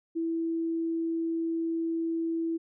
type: tone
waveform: sine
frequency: 329.6 Hz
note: E4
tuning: in tune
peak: -27 dBFS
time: 0.15-2.58 s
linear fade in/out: 20 ms
effects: none